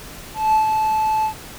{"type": "tone with ADSR envelope", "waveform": "triangle", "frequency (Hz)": 870, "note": "A5", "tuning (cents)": -20, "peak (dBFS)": -9, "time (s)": [0.34, 1.34], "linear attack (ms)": 200, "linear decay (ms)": 110, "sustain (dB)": -5, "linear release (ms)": 93, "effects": ["tanh soft clip ceiling -6 dBFS", "pink hiss -37 dBFS RMS until 1.58 s"]}